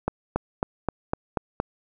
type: accelerating click train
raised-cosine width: 1 ms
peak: -9 dBFS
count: 7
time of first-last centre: 0.08-1.601 s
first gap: 280 ms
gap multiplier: 0.96
effects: none